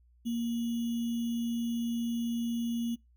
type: tone with sample-and-hold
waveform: sine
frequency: 233.9 Hz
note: A#3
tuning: 6 cents sharp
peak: -29 dBFS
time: 0.25-2.96 s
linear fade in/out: 20 ms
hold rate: 3150 Hz
effects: noise-tail reverb RT60 0.2 s tail -24 dB re dry + added 60 Hz sine -60 dBFS peak until 3.16 s